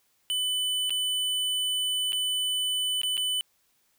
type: tone with dropouts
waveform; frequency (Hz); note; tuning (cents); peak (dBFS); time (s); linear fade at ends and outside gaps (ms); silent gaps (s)
square; 3000; F#7; +23; -26; 0.3-3.41; 0; 0.896-0.905 / 2.122-2.13 / 3.016-3.033 / 3.17-3.177
effects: white hiss -69 dBFS RMS until 3.98 s